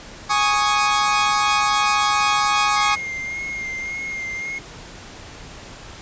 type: chord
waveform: sawtooth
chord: Ab suspended fourth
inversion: none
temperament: equal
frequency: 830.6 / 1108.7 / 1244.5 Hz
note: Ab5 / Db6 / Eb6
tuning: 0 / 0 / 0 cents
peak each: -17 dBFS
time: 0.29-2.96 s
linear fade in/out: 20 ms
type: tone with vibrato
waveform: triangle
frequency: 2127 Hz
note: C7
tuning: 28 cents sharp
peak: -24 dBFS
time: 2.76-4.59 s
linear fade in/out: 10 ms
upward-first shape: sine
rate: 1.8 Hz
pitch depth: 27 cents each way
effects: pink hiss -39 dBFS RMS until 6.01 s + resampled to 16000 Hz